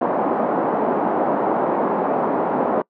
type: band-pass noise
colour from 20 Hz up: white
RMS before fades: -20 dBFS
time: 0.01-2.82 s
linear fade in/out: 5 ms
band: 200 to 920 Hz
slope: 24 dB/octave
effects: noise-tail reverb RT60 0.1 s tail -25 dB re dry